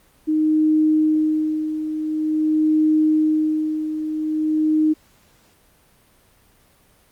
sine tone with tremolo, 310 Hz, D#4, 6 cents flat, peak -13 dBFS, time 0.27-4.94 s, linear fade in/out 20 ms, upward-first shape sine, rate 0.47 Hz, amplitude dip 65%, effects pink hiss -56 dBFS RMS until 7.11 s + Opus 32 kbps

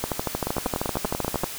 two click trains, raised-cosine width 1 ms, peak -10 / -11 dBFS, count 19 / 11, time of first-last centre 0.04-1.435 / 0.47-1.441 s, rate 12.9 / 10.3 Hz, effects white hiss -35 dBFS RMS until 1.58 s

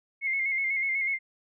sine tone with vibrato, 2147 Hz, C7, 44 cents sharp, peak -25 dBFS, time 0.21-1.19 s, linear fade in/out 50 ms, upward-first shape square, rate 8.1 Hz, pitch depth 37 cents each way, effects none

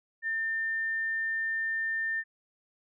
sine tone, 1800 Hz, A6, 39 cents sharp, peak -28 dBFS, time 0.22-2.24 s, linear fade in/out 50 ms, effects none

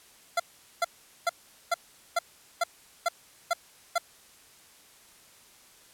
25% pulse tone bursts, 686 Hz, F5, 31 cents flat, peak -19 dBFS, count 9, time 0.37-3.982 s, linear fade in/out 5 ms, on 28 ms, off 420 ms, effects white hiss -56 dBFS RMS until 5.93 s + low-pass 12000 Hz 12 dB/octave

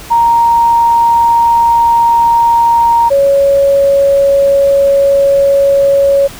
sine tone pair in turn, 932.3 / 556 Hz, A#5 / C#5, 0 / +5 cents, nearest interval major sixth, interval 895 cents, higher first, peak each -5 dBFS, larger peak neither, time 0.1-3.1 / 3.1-6.28 s, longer second, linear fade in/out 20 ms, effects added 60 Hz sine -37 dBFS peak until 6.39 s + pink hiss -30 dBFS RMS until 6.39 s

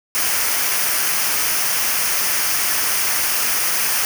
white noise with comb filter, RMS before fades -19 dBFS, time 0.15-4.05 s, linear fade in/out 0 ms, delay 0.26 ms, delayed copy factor -0.55, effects none

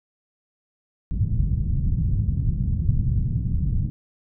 white low-pass noise, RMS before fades -22 dBFS, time 1.11-3.9 s, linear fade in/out 0 ms, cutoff 140 Hz, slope 24 dB/octave, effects none

